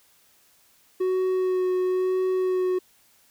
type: tone with vibrato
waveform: triangle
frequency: 370 Hz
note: F#4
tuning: in tune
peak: -19 dBFS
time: 1-2.79 s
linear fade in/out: 10 ms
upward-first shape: sine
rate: 1 Hz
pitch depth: 13 cents each way
effects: white hiss -60 dBFS RMS until 3.3 s